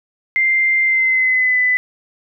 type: tone with pitch glide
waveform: sine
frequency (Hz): 2093 to 2001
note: C7 to B6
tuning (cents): 0 to +22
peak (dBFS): -12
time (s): 0.36-1.77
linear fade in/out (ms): 0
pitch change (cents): -78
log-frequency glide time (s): 0.83-1.59
effects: none